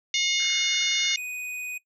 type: harmonic tone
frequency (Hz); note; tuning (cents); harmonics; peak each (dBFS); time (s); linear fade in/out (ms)
719; F#5; -50; 3 / 4 / 5 / 6 / 7 / 8 / 9; -27 / -29 / -27 / -33 / -35 / -30 / -33; 0.14-1.16; 2
type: band-pass noise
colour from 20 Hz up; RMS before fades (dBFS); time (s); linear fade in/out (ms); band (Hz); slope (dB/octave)
pink; -45; 0.39-1.15; 5; 1400 to 1800; 96
type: tone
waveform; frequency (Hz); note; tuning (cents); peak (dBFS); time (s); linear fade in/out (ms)
square; 2489; D#7; 0; -32; 1.17-1.78; 5
effects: noise-tail reverb RT60 0.1 s tail -19 dB re dry + low-pass 12000 Hz 12 dB/octave